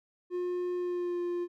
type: tone with pitch glide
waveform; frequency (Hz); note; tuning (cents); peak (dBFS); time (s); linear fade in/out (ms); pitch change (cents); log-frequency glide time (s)
triangle; 357.3 to 350.6; F4 to F4; +40 to +7; -28; 0.3-1.48; 50; -33; 0.75-1.2
effects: none